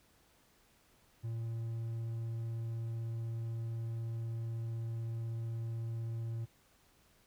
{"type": "tone", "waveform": "triangle", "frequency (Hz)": 114.5, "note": "A#2", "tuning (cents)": -31, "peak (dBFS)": -34, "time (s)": [1.23, 6.46], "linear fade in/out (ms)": 20, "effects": ["pink hiss -68 dBFS RMS until 7.26 s"]}